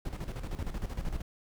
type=noise with tremolo; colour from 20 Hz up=brown; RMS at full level=-33 dBFS; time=0.05-1.22 s; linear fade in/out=5 ms; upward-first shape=square; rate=13 Hz; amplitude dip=65%; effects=none